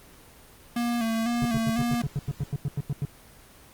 square tone with vibrato, 231.6 Hz, A#3, 11 cents flat, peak -25 dBFS, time 0.76-2.02 s, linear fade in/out 5 ms, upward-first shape square, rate 2 Hz, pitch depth 46 cents each way
triangle tone bursts, 141.5 Hz, C#3, 36 cents sharp, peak -22 dBFS, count 14, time 1.42-3.052 s, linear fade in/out 2 ms, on 33 ms, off 90 ms
effects pink hiss -51 dBFS RMS until 3.73 s + Opus 24 kbps

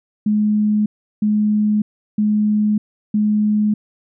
sine tone bursts, 211 Hz, G#3, 28 cents sharp, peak -13 dBFS, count 4, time 0.26-3.74 s, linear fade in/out 5 ms, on 600 ms, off 360 ms, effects none

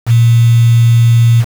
sine tone with quantisation, 117 Hz, A#2, 7 cents sharp, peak -4 dBFS, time 0.06-1.45 s, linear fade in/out 50 ms, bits 4, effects none

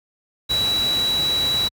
sine tone in noise, 3916 Hz, B7, 15 cents flat, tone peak -18 dBFS, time 0.49-1.69 s, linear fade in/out 20 ms, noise pink, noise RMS -29 dBFS, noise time 0.49-1.69 s, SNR +8 dB, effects high-pass 60 Hz 12 dB/octave

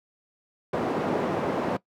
white band-pass noise, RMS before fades -27 dBFS, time 0.73-1.77 s, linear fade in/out 5 ms, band 190 to 580 Hz, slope 12 dB/octave, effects noise-tail reverb RT60 0.1 s tail -19 dB re dry

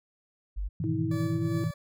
sine tone, 49 Hz, G1, in tune, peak -29 dBFS, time 0.56-0.69 s, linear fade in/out 20 ms
sine chord, E major seventh, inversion first, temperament equal, 103.83 / 123.47 / 155.56 / 164.81 Hz, G#2 / B2 / D#3 / E3, 0 / 0 / 0 / 0 cents, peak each -33 dBFS, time 0.8-1.71 s, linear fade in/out 5 ms
sine tone with pitch glide, 319.6 to 332.2 Hz, D#4 to E4, +47 to +13 cents, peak -30 dBFS, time 0.84-1.64 s, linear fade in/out 0 ms, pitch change +66 cents, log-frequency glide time 0.95-1.47 s
20% pulse tone with tremolo, 577 Hz, D5, 31 cents flat, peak -33 dBFS, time 1.11-1.74 s, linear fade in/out 5 ms, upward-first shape triangle, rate 2.6 Hz, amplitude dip 75%
effects none

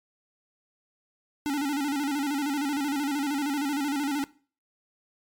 square tone with vibrato, 285 Hz, C#4, 48 cents sharp, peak -26 dBFS, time 1.46-4.24 s, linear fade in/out 0 ms, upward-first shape square, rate 13 Hz, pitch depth 71 cents each way, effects noise-tail reverb RT60 0.4 s tail -20 dB re dry + MP3 96 kbps

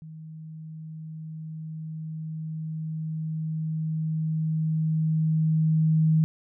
sine tone with level ramp, 158.1 Hz, D#3, 28 cents sharp, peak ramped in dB -39 to -17 dBFS, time 0.02-6.24 s, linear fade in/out 0 ms, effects none

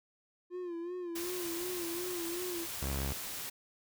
triangle tone with vibrato, 349.2 Hz, F4, in tune, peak -35 dBFS, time 0.5-2.67 s, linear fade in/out 50 ms, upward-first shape sine, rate 2.7 Hz, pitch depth 71 cents each way
white noise, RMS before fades -41 dBFS, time 1.15-3.5 s, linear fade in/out 10 ms
sawtooth tone, 68.3 Hz, C#2, 25 cents flat, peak -30 dBFS, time 2.82-3.13 s, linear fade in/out 5 ms
effects none

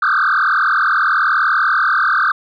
sine tone with frequency modulation, 1378 Hz, F6, 24 cents flat, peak -10 dBFS, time 0.02-2.32 s, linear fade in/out 5 ms, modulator 40.3 Hz, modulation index 5.1, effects tanh soft clip ceiling -9 dBFS

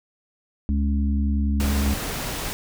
harmonic tone, 70.6 Hz, C#2, 32 cents sharp, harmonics 1 / 3 / 4, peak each -20 / -25 / -32 dBFS, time 0.69-1.94 s, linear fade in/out 0 ms
pink noise, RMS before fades -29 dBFS, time 1.6-2.53 s, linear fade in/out 0 ms
effects none

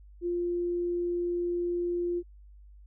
sine tone, 349.1 Hz, F4, 1 cent flat, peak -27 dBFS, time 0.21-2.23 s, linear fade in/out 50 ms, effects added 50 Hz sine -49 dBFS peak until 2.86 s

